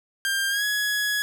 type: tone with pitch glide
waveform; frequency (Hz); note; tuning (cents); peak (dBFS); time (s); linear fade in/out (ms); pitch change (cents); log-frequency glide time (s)
sawtooth; 1594 to 1680; G6 to G#6; +28 to +19; -19; 0.25-1.22; 0; +91; 0.49-0.64
effects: none